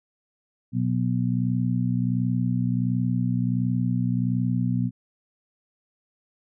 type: harmonic tone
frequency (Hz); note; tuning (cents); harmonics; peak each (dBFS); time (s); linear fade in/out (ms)
61.4; B1; -9; 2 / 3 / 4; -24 / -26 / -27; 0.72-4.91; 50
effects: none